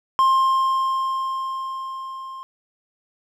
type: tone with level ramp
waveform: triangle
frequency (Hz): 1059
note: C6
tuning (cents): +21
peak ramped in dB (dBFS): -11 to -31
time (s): 0.19-2.43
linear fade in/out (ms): 0
effects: none